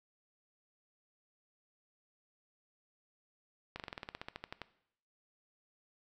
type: slowing click train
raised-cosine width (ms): 0.3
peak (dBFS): -25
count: 15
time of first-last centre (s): 3.76-4.617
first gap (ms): 38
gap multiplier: 1.07
effects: noise-tail reverb RT60 0.7 s tail -17 dB re dry